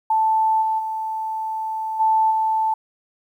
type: tone with level steps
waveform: sine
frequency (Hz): 880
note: A5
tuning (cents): 0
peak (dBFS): -15 / -18 / -23 / -14 / -17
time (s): 0.1-2.74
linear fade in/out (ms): 5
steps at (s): 0.61 / 0.78 / 1.99 / 2.3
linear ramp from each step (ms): 20
effects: 9-bit